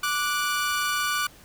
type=tone pair together; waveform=sawtooth; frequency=1172.4 / 1472 Hz; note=D6 / F#6; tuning=-3 / -9 cents; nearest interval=major third; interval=394 cents; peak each=-23 dBFS; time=0.03-1.27 s; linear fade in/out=5 ms; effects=pink hiss -51 dBFS RMS until 1.44 s